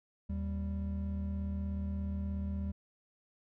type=tone pair together; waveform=triangle; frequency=77.78 / 196.56 Hz; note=D#2 / G3; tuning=0 / +5 cents; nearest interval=octave + major third; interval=1605 cents; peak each=-33 / -36 dBFS; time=0.29-2.72 s; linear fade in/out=10 ms; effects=none